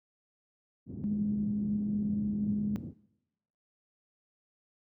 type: low-pass noise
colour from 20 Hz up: white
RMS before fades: -39 dBFS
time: 0.86-2.94 s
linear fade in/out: 50 ms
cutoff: 250 Hz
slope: 24 dB/octave
type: tone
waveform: sine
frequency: 207.7 Hz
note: G#3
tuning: in tune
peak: -28 dBFS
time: 1.04-2.76 s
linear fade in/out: 0 ms
effects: noise-tail reverb RT60 0.9 s tail -21 dB re dry + high-pass 100 Hz 12 dB/octave